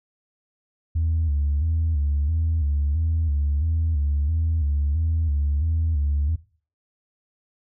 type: tone with vibrato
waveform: sine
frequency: 76.4 Hz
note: D#2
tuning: 31 cents flat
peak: -18 dBFS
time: 0.95-6.36 s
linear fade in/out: 10 ms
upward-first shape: square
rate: 1.5 Hz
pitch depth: 100 cents each way
effects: noise-tail reverb RT60 0.4 s tail -18 dB re dry + tanh soft clip ceiling -16 dBFS